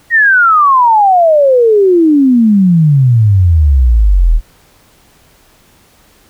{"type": "exponential sweep", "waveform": "sine", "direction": "down", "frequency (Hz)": [1900, 37.25], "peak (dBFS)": -4, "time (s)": [0.1, 4.41], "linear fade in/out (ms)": 50, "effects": ["pink hiss -47 dBFS RMS until 6.29 s"]}